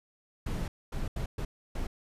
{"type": "noise bursts at uneven times", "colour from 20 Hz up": "brown", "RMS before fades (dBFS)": -33, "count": 5, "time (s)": [[0.46, 0.68], [0.92, 1.08], [1.16, 1.26], [1.38, 1.45], [1.75, 1.87]], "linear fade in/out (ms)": 5, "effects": ["resampled to 32000 Hz"]}